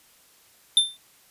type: tone with exponential decay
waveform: square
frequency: 3573 Hz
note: A7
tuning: 26 cents sharp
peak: -12 dBFS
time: 0.77-0.97 s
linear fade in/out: 1 ms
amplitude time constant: 43 ms
effects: white hiss -57 dBFS RMS until 1.3 s + resampled to 32000 Hz